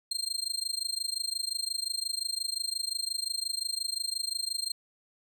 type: tone with amplitude modulation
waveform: 30% pulse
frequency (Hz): 4186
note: C8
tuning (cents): 0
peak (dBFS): -24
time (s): 0.11-4.72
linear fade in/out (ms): 5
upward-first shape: sine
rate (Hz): 25.7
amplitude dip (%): 95
effects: none